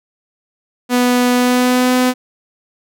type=tone with pitch glide; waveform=sawtooth; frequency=246.9 to 252.4 Hz; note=B3 to B3; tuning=0 to +38 cents; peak=-7 dBFS; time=0.89-2.14 s; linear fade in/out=50 ms; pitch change=+38 cents; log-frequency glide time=1.34-1.94 s; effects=none